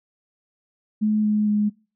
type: tone with pitch steps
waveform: sine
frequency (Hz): 213.4 / 211.2 / 209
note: G#3 / G#3 / G#3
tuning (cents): +47 / +29 / +11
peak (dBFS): -17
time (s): 1.01-1.7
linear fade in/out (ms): 20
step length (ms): 230
effects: noise-tail reverb RT60 0.4 s tail -26 dB re dry